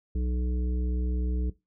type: harmonic tone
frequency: 61.7 Hz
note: B1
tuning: 1 cent flat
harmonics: 1 / 3 / 5 / 7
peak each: -26 / -36 / -40 / -43 dBFS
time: 0.15-1.5 s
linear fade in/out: 5 ms
effects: noise-tail reverb RT60 0.2 s tail -17 dB re dry